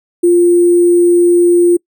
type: tone with sample-and-hold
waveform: sine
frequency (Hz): 349.2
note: F4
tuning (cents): 0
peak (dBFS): -5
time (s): 0.23-1.77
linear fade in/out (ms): 10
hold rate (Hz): 8820
effects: noise-tail reverb RT60 0.1 s tail -26 dB re dry